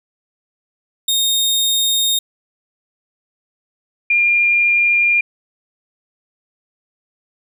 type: tone pair in turn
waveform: sawtooth / sine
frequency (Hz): 3700 / 2404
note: A#7 / D7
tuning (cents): -14 / +40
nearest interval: perfect fifth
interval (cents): 746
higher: first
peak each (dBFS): -11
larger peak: neither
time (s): 1.08-2.19 / 4.1-5.21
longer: neither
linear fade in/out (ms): 5
effects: none